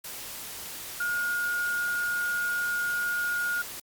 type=tone in noise; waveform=sine; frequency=1432 Hz; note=F6; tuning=43 cents sharp; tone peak=-26 dBFS; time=1-3.62 s; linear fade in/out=5 ms; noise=white; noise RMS=-39 dBFS; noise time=0.04-3.8 s; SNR=+10 dB; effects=Opus 48 kbps